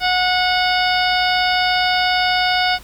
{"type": "harmonic tone with a mistuned harmonic", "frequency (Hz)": 731, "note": "F#5", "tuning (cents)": -21, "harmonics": [1, 2, 3, 4, 5, 6, 7], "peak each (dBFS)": [-18, -21, -23, -24, -25, -26, -26], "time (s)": [0, 2.79], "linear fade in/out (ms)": 50, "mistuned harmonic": 6, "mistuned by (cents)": 66, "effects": ["added 50 Hz sine -41 dBFS peak until 2.83 s", "pink hiss -43 dBFS RMS until 2.83 s"]}